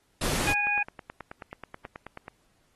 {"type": "noise", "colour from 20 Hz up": "pink", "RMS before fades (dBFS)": -29, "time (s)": [0.21, 0.53], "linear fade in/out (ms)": 5}
{"type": "harmonic tone", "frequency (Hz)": 823, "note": "G#5", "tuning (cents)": -16, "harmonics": [1, 2, 3], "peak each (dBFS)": [-31, -31, -25], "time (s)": [0.47, 0.83], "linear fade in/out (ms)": 5}
{"type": "click train", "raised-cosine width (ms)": 0.5, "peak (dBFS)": -24, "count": 16, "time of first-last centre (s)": [0.67, 2.281], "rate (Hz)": 9.31}
{"effects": ["pink hiss -69 dBFS RMS until 2.75 s", "AAC 32 kbps"]}